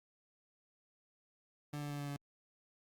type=tone with pitch steps; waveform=30% pulse; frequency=146.83 / 145.73 / 144.64 / 143.56 / 142.49 Hz; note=D3 / D3 / D3 / D3 / C#3; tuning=0 / -13 / -26 / -39 / +48 cents; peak=-37 dBFS; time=1.73-2.165 s; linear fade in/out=5 ms; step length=87 ms; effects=Opus 48 kbps